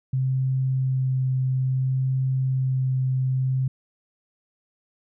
sine tone with vibrato, 130.81 Hz, C3, in tune, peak -20 dBFS, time 0.13-3.68 s, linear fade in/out 5 ms, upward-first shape sine, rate 0.59 Hz, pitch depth 9 cents each way, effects none

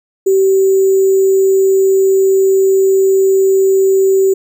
sine tone with sample-and-hold, 384.7 Hz, G4, 33 cents flat, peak -7 dBFS, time 0.26-4.34 s, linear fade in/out 10 ms, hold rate 7350 Hz, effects none

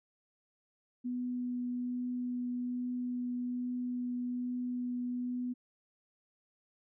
sine tone with vibrato, 246.9 Hz, B3, in tune, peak -33 dBFS, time 1.04-5.54 s, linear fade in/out 20 ms, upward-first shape triangle, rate 1.2 Hz, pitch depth 8 cents each way, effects none

